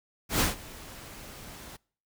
pink noise with ADSR envelope, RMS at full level -23 dBFS, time 0.29-1.77 s, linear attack 110 ms, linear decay 150 ms, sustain -22 dB, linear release 15 ms, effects noise-tail reverb RT60 0.5 s tail -26 dB re dry

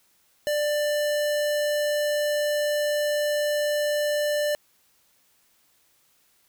square tone, 592 Hz, D5, 14 cents sharp, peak -23 dBFS, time 0.47-4.55 s, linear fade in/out 0 ms, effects white hiss -64 dBFS RMS until 6.48 s

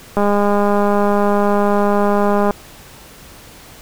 click train, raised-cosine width 1 ms, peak -3 dBFS, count 478, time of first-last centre 0.17-2.508 s, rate 204 Hz, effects pink hiss -40 dBFS RMS until 3.81 s

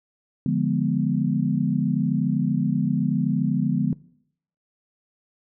sine chord, D diminished seventh, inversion none, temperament equal, 146.83 / 174.61 / 207.7 / 246.9 Hz, D3 / F3 / Ab3 / Cb4, 0 / 0 / 0 / 0 cents, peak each -25 dBFS, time 0.46-3.93 s, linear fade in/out 2 ms, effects noise-tail reverb RT60 0.7 s tail -22 dB re dry

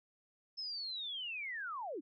sine linear sweep, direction down, 5274 to 247.4 Hz, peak -39 dBFS, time 0.57-2.01 s, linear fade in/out 20 ms, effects none

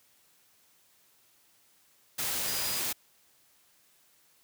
sine tone in noise, 4921 Hz, D#8, 20 cents flat, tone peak -38 dBFS, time 2.47-2.8 s, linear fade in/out 10 ms, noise white, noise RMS -32 dBFS, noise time 2.18-2.93 s, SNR -9 dB, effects white hiss -65 dBFS RMS until 4.43 s + high-pass 60 Hz 12 dB/octave

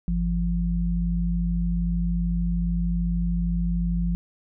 sine tone pair together, 51.25 / 172.4 Hz, G#1 / F3, -22 / -22 cents, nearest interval octave + major sixth, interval 2100 cents, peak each -24 dBFS, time 0.08-4.15 s, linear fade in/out 0 ms, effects none

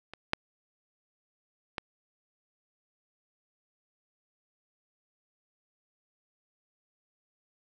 clicks, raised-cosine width 0.3 ms, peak -26 / -9 / -16 dBFS, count 3, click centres 0.136 / 0.334 / 1.782 s, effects none

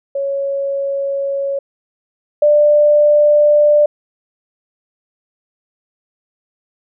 sine tone pair in turn, 554.4 / 592.6 Hz, C#5 / D5, 0 / +15 cents, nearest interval minor second, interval 115 cents, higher second, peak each -16 / -7 dBFS, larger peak second, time 0.15-1.59 / 2.42-3.86 s, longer neither, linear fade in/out 5 ms, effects none

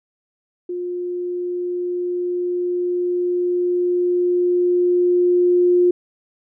sine tone with level ramp, 355.5 Hz, F4, 31 cents sharp, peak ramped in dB -23 to -11 dBFS, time 0.69-5.91 s, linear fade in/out 5 ms, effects none

